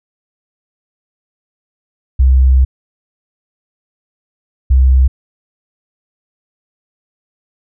sine tone pair in turn, 65 / 65 Hz, C2 / C2, -11 / -11 cents, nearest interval unison, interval 0 cents, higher neither, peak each -5 dBFS, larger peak neither, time 2.19-2.65 / 4.7-5.08 s, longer first, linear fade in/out 10 ms, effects none

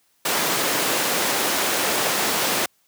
pink high-pass noise, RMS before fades -22 dBFS, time 0.25-2.66 s, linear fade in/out 5 ms, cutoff 330 Hz, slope 12 dB/octave, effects white hiss -64 dBFS RMS until 2.87 s + high-pass 60 Hz 12 dB/octave

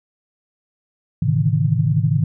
sine tone cluster, 107.8 / 133.4 / 149.1 / 161 Hz, A2 / C3 / D3 / E3, -35 / +34 / +27 / -41 cents, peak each -20 dBFS, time 1.22-2.24 s, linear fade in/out 5 ms, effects none

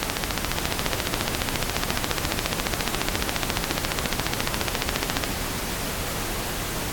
click train, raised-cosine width 0.2 ms, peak -4 dBFS, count 76, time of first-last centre 0.03-5.238 s, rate 14.4 Hz, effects pink hiss -29 dBFS RMS until 6.92 s + AAC 64 kbps

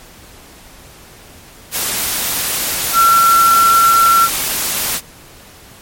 sine tone in noise, 1356 Hz, E6, 49 cents sharp, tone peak -7 dBFS, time 2.93-4.29 s, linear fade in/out 50 ms, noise white, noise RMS -18 dBFS, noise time 1.71-5.01 s, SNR +8 dB, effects pink hiss -40 dBFS RMS until 5.81 s + MP3 64 kbps

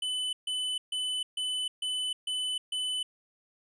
square tone bursts, 3007 Hz, F#7, 27 cents sharp, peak -30 dBFS, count 7, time 0.02-3.03 s, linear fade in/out 5 ms, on 310 ms, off 140 ms, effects resampled to 22050 Hz

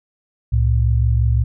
sine tone pair together, 67.1 / 112.85 Hz, C2 / A2, +44 / +44 cents, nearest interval major sixth, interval 900 cents, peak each -15 / -16 dBFS, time 0.52-1.44 s, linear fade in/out 10 ms, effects none

